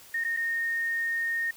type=tone with dropouts; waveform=sine; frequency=1843 Hz; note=A#6; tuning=20 cents flat; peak=-26 dBFS; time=0.14-1.51 s; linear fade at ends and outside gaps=5 ms; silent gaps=0.24-0.247 / 0.366-0.37 s; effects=white hiss -51 dBFS RMS until 1.56 s